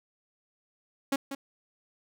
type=tone with echo; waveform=sawtooth; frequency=275 Hz; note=C#4; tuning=14 cents flat; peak=-21 dBFS; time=1.12-1.16 s; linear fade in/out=5 ms; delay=190 ms; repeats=1; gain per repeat=-9 dB; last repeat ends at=1.35 s; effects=none